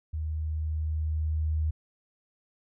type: tone with level ramp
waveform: sine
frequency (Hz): 77.9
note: D#2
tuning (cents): +3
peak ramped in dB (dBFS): -29 to -24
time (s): 0.13-1.71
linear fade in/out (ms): 10
effects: none